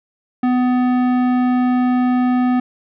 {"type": "tone with tanh clipping", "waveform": "sine", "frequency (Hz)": 250, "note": "B3", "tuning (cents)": 21, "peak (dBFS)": -15, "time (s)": [0.43, 2.6], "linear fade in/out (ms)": 5, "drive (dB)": 15, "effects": []}